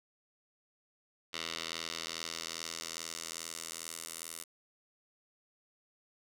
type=tone with band-pass filter sweep; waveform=10% pulse; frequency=82.41 Hz; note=E2; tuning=in tune; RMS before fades=-42 dBFS; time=1.33-4.44 s; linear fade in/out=10 ms; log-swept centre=3700 to 10000 Hz; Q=1.3; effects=none